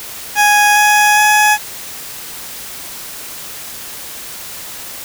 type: tone with pitch steps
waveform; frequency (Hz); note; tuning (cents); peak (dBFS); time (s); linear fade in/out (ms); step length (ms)
20% pulse; 830.6 / 836.9 / 843.2; G#5 / G#5 / G#5; 0 / +13 / +26; -3; 0.35-1.58; 50; 410
effects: white hiss -29 dBFS RMS until 5.04 s